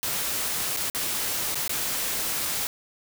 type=noise with dropouts; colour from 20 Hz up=white; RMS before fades=-28 dBFS; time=0.03-2.67 s; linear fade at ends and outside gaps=0 ms; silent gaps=0.764-0.771 / 0.899-0.948 / 1.545-1.555 / 1.678-1.694 s; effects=none